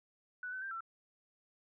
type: tone with pitch steps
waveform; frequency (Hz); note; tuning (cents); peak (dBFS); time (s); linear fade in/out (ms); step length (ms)
sine; 1483 / 1519 / 1579 / 1343; F#6 / F#6 / G6 / E6; +4 / +45 / +12 / +32; -39; 0.43-0.806; 2; 94
effects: none